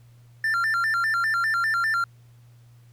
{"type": "tone with vibrato", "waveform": "triangle", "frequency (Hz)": 1568, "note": "G6", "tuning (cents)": 0, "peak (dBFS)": -19, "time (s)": [0.44, 2.04], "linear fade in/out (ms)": 2, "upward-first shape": "square", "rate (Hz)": 5, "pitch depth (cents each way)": 220, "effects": ["added 119 Hz sine -49 dBFS peak until 2.92 s", "pink hiss -64 dBFS RMS until 2.92 s"]}